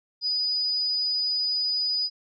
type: tone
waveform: sine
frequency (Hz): 4956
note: D#8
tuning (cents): -8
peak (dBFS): -23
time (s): 0.21-2.1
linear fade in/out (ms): 50
effects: none